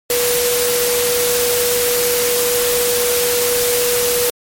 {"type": "tone in noise", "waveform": "sine", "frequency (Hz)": 485.7, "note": "B4", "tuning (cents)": -29, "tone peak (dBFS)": -16, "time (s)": [0.1, 4.3], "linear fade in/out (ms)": 2, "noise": "white", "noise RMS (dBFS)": -18, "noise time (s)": [0.1, 4.3], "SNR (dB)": -1, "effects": ["MP3 64 kbps"]}